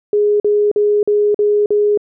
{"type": "tone bursts", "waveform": "sine", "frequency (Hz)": 415.3, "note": "G#4", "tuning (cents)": 0, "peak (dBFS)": -10, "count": 6, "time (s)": [0.13, 1.975], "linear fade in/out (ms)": 2, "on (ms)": 270, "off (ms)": 45, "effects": []}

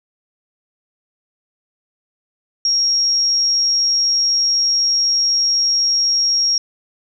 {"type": "tone", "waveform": "sine", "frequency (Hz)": 5588, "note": "F8", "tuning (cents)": 0, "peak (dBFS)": -13, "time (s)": [2.65, 6.58], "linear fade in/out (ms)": 2, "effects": []}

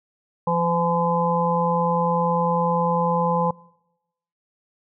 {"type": "harmonic tone with a mistuned harmonic", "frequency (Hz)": 170, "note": "F3", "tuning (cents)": -46, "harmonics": [1, 3, 5, 6], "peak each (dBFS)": [-24, -24, -24, -24], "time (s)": [0.47, 3.51], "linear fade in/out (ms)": 5, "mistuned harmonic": 1, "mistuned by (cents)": 21, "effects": ["noise-tail reverb RT60 0.9 s tail -24 dB re dry"]}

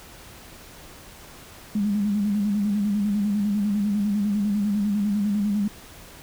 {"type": "tone with vibrato", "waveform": "sine", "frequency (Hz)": 205.4, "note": "G#3", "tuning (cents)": -19, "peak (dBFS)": -20, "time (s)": [1.75, 5.68], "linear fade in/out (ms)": 5, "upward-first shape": "square", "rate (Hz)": 10, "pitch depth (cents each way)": 47, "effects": ["pink hiss -45 dBFS RMS until 6.22 s"]}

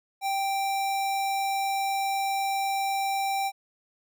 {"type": "tone", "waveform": "square", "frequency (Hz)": 784, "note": "G5", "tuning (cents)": 0, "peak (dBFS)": -26, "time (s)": [0.21, 3.52], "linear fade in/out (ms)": 50, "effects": []}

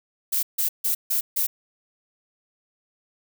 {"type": "noise bursts", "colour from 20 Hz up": "violet", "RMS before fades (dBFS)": -23, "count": 5, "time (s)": [0.32, 1.47], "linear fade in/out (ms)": 10, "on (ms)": 110, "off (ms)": 150, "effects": []}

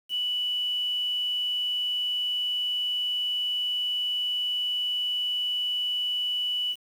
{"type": "tone with quantisation", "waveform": "sine", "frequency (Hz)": 2960, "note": "F#7", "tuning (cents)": 0, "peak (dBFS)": -25, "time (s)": [0.09, 6.76], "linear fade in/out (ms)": 50, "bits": 8, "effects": []}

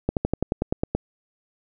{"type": "slowing click train", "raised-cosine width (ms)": 2, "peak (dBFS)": -8, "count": 10, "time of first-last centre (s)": [0.09, 0.95], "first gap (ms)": 78, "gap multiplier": 1.05, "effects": []}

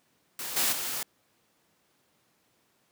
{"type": "noise with level steps", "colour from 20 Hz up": "white", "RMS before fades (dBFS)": [-36, -26, -33], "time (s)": [0.39, 1.03], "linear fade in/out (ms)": 2, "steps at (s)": [0.56, 0.72], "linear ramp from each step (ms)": 10, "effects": ["pink hiss -69 dBFS RMS until 2.91 s", "high-pass 150 Hz 12 dB/octave"]}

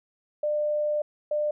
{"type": "tone pair in turn", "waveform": "sine", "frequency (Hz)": [598, 598], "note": ["D5", "D5"], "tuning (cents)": [31, 31], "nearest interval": "unison", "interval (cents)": 0, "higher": "neither", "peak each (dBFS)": -23, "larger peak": "neither", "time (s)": [[0.43, 1.02], [1.31, 1.51]], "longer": "first", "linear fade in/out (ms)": 5, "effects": []}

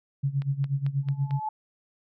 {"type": "tone with tremolo", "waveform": "sine", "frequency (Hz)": 138.59, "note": "C#3", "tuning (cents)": 0, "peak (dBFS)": -21, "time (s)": [0.23, 1.4], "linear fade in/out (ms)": 10, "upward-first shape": "sine", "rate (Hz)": 8.3, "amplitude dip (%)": 85}
{"type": "click train", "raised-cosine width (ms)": 0.3, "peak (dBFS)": -27, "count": 5, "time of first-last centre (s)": [0.42, 1.309], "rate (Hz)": 4.5}
{"type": "tone with exponential growth", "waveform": "sine", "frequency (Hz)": 863, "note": "A5", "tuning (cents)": -34, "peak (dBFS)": -25, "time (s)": [1.03, 1.49], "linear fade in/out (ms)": 5, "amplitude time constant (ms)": 100}
{"effects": []}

